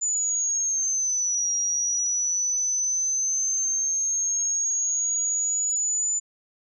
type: linear two-way sweep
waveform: sine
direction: down then up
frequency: 7030 to 5710 to 7030 Hz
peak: -22 dBFS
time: 0.01-6.2 s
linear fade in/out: 20 ms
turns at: 1.52 s
effects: none